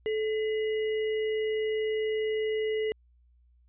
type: tone with sample-and-hold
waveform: sine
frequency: 433.8 Hz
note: A4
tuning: 25 cents flat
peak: -26 dBFS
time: 0.06-2.92 s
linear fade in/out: 0 ms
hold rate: 2450 Hz
effects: added 60 Hz sine -59 dBFS peak until 3.68 s + resampled to 8000 Hz